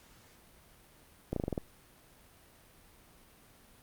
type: slowing click train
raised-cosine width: 2 ms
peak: -19 dBFS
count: 7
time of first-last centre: 1.33-1.578 s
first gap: 33 ms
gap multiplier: 1.09
effects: pink hiss -60 dBFS RMS until 3.82 s + Opus 48 kbps